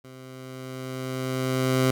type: tone with level ramp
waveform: 15% pulse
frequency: 130 Hz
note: C3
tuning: 11 cents flat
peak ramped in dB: -37 to -12 dBFS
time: 0.04-1.91 s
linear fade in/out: 5 ms
effects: none